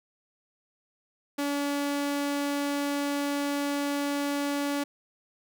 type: tone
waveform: sawtooth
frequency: 285.4 Hz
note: D4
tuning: 49 cents flat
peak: -23 dBFS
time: 1.38-4.84 s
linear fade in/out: 10 ms
effects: none